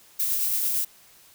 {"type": "noise with tremolo", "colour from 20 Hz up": "violet", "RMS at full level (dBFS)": -24, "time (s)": [0.19, 0.85], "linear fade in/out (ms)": 10, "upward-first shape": "sine", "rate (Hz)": 9, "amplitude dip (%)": 25, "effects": ["white hiss -54 dBFS RMS until 1.34 s"]}